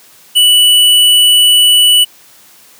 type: tone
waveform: square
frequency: 2960 Hz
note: F#7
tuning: in tune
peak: -5 dBFS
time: 0.35-2.05 s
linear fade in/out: 20 ms
effects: white hiss -42 dBFS RMS until 2.79 s + high-pass 100 Hz 12 dB/octave